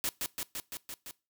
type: noise with echo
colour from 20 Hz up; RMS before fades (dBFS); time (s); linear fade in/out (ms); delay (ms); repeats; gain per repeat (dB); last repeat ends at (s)
white; -32; 0.04-0.09; 0; 170; 6; -2; 1.11
effects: noise-tail reverb RT60 0.3 s tail -22 dB re dry